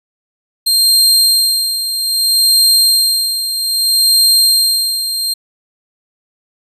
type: tone with tremolo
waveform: sawtooth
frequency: 4186 Hz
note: C8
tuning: in tune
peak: -4 dBFS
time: 0.66-5.34 s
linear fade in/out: 10 ms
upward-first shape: sine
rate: 0.62 Hz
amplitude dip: 65%
effects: resampled to 32000 Hz